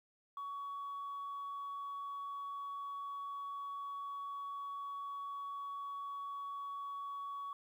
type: tone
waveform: sine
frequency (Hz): 1124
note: C#6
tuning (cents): +24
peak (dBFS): -39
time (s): 0.37-7.53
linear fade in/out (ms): 2
effects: tanh soft clip ceiling -38 dBFS + 12-bit